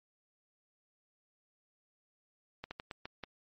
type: slowing click train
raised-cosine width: 0.3 ms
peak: -25 dBFS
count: 6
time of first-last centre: 2.64-3.237 s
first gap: 70 ms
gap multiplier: 1.27
effects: MP3 32 kbps